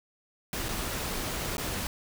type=noise with dropouts; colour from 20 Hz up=pink; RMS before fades=-33 dBFS; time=0.53-1.87 s; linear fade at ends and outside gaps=1 ms; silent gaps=0.685-0.689 / 1.569-1.581 s; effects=none